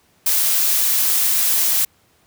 blue noise, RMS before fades -17 dBFS, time 0.26-1.85 s, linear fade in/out 5 ms, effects pink hiss -58 dBFS RMS until 2.26 s + high-pass 60 Hz 12 dB/octave

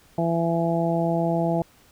harmonic tone, 167.5 Hz, E3, 28 cents sharp, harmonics 1 / 2 / 3 / 4 / 5, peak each -24 / -27 / -30 / -25 / -31 dBFS, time 0.18-1.62 s, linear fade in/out 2 ms, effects pink hiss -56 dBFS RMS until 1.91 s

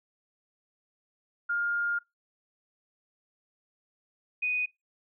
sine tone pair in turn, 1411 / 2487 Hz, F6 / D#7, +17 / -1 cents, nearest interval minor seventh, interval 982 cents, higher second, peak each -26 dBFS, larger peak neither, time 1.49-1.99 / 4.42-4.66 s, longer first, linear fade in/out 10 ms, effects noise-tail reverb RT60 0.2 s tail -23 dB re dry

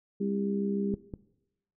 harmonic tone, 66.7 Hz, C2, 34 cents sharp, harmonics 3 / 4 / 5 / 6, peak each -29 / -41 / -39 / -33 dBFS, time 0.2-0.95 s, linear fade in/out 10 ms
clicks, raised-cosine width 3 ms, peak -23 / -24 dBFS, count 2, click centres 0.94 / 1.138 s
effects noise-tail reverb RT60 0.9 s tail -19 dB re dry

